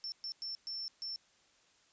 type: tone bursts at uneven times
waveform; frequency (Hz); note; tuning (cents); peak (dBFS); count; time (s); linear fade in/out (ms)
sine; 5380; E8; +34; -38; 5; 0.04-0.12 / 0.24-0.32 / 0.42-0.55 / 0.67-0.88 / 1.02-1.16; 0
effects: white hiss -68 dBFS RMS until 1.92 s + resampled to 16000 Hz